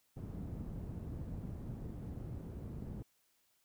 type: low-pass noise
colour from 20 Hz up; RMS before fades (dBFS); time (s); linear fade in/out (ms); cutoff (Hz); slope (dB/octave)
white; -44; 0.16-3.03; 10; 170; 12
effects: white hiss -75 dBFS RMS until 3.64 s